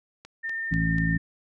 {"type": "click train", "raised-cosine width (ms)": 0.2, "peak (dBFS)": -26, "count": 4, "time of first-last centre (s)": [0.25, 0.983], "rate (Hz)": 4.09}
{"type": "tone", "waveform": "sine", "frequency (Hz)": 1811, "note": "A6", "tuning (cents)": 49, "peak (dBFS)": -28, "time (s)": [0.43, 1.18], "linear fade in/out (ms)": 20}
{"type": "harmonic tone", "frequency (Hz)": 54.9, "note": "A1", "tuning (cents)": -3, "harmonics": [1, 2, 3, 4, 5], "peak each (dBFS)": [-30, -32, -24, -35, -31], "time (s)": [0.71, 1.18], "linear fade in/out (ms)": 10}
{"effects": []}